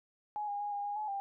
sine tone with pitch steps, 838 / 814 / 824 / 812 / 819 / 851 / 794 Hz, G#5 / G#5 / G#5 / G#5 / G#5 / G#5 / G5, +15 / -35 / -14 / -39 / -24 / +42 / +22 cents, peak -34 dBFS, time 0.36-1.2 s, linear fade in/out 0 ms, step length 120 ms, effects none

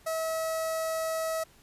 sawtooth tone with notch filter, 645 Hz, E5, 38 cents flat, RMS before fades -31 dBFS, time 0.06-1.44 s, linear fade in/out 10 ms, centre 3000 Hz, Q 1, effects pink hiss -59 dBFS RMS until 1.62 s + resampled to 32000 Hz

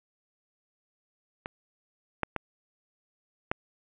clicks, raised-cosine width 0.5 ms, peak -19 / -11 / -15 / -11 dBFS, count 4, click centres 1.459 / 2.233 / 2.363 / 3.515 s, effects resampled to 8000 Hz + 7-bit

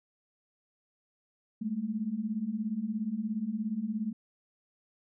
sine beating tone pair, 204.3 / 221.3 Hz, G#3 / A3, -28 / +10 cents, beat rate 17 Hz, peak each -35 / -32 dBFS, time 1.61-4.13 s, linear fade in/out 10 ms, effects none

